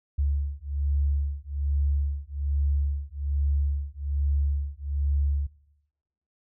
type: beating tone pair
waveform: sine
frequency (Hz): 70.5 / 71.7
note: C#2 / D2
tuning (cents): +30 / -41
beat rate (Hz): 1.2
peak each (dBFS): -27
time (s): 0.18-5.47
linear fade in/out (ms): 10
effects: noise-tail reverb RT60 0.9 s tail -19 dB re dry